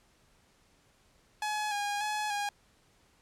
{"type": "tone with vibrato", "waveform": "sawtooth", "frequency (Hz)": 832, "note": "G#5", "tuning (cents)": 3, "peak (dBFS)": -27, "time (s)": [1.42, 2.49], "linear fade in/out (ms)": 2, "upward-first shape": "square", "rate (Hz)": 1.7, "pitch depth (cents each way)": 30, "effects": ["pink hiss -66 dBFS RMS until 3.21 s", "low-pass 10000 Hz 12 dB/octave"]}